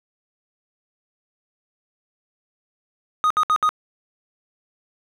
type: tone bursts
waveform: triangle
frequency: 1244 Hz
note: D#6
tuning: 1 cent flat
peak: -13 dBFS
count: 4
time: 3.24-3.691 s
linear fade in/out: 0 ms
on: 64 ms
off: 65 ms
effects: none

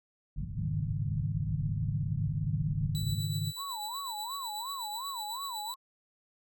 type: low-pass noise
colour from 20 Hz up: white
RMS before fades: -38 dBFS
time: 0.36-3.21 s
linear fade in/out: 5 ms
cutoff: 190 Hz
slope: 48 dB/octave
type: chord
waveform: sine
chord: Ab suspended fourth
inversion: none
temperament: equal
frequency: 103.83 / 138.59 / 155.56 Hz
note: Ab2 / Db3 / Eb3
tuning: 0 / 0 / 0 cents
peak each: -34 / -36 / -34 dBFS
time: 0.54-3.53 s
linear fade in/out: 50 ms
type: tone with tremolo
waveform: sawtooth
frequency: 3951 Hz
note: B7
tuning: in tune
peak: -34 dBFS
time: 2.95-5.74 s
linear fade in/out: 0 ms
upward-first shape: sine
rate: 8.1 Hz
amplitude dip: 45%
type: tone with vibrato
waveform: sine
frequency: 966 Hz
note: B5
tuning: 39 cents flat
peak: -37 dBFS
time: 3.56-5.76 s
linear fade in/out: 50 ms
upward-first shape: sine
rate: 2.8 Hz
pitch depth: 270 cents each way
effects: none

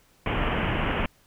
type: low-pass noise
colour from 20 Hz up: pink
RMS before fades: -26 dBFS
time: 0.26-1.06 s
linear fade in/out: 2 ms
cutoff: 3100 Hz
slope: 96 dB/octave
effects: pink hiss -61 dBFS RMS until 1.26 s

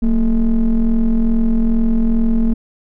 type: ring-modulated tone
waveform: triangle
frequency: 103.83 Hz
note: G#2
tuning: in tune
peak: -6 dBFS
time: 0.02-2.54 s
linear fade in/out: 10 ms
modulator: 125 Hz
effects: none

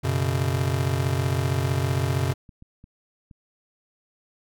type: chord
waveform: square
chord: F# suspended fourth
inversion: none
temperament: just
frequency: 92.5 / 123.33 / 138.75 Hz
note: F#2 / B2 / C#3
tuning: 0 / -2 / +2 cents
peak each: -27 dBFS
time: 0.03-2.34 s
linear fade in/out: 20 ms
type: clicks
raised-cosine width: 5 ms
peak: -34 dBFS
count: 7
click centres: 1.639 / 1.985 / 2.332 / 2.492 / 2.624 / 2.841 / 3.312 s
effects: none

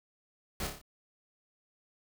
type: noise with echo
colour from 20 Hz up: pink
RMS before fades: -36 dBFS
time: 0.6-0.67 s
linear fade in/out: 2 ms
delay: 29 ms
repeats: 5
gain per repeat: -4 dB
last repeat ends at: 0.815 s
effects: none

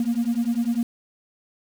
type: beating tone pair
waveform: sine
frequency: 230 / 240 Hz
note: A#3 / B3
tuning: -23 / -49 cents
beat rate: 10 Hz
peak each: -22 dBFS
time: 0-0.83 s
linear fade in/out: 2 ms
effects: tanh soft clip ceiling -16 dBFS + 7-bit

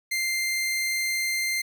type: tone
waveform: sawtooth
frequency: 2093 Hz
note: C7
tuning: in tune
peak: -21 dBFS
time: 0.11-1.62 s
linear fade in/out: 10 ms
effects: none

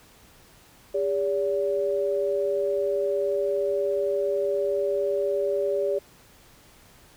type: tone pair together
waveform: sine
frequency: 403.4 / 572.6 Hz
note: G4 / D5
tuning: +50 / -44 cents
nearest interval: tritone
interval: 606 cents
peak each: -25 dBFS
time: 0.94-5.99 s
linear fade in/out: 10 ms
effects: pink hiss -54 dBFS RMS until 7.16 s

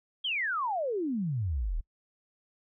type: exponential sweep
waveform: sine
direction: down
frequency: 3328 to 34 Hz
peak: -28 dBFS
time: 0.24-1.81 s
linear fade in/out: 10 ms
effects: noise-tail reverb RT60 0.1 s tail -25 dB re dry

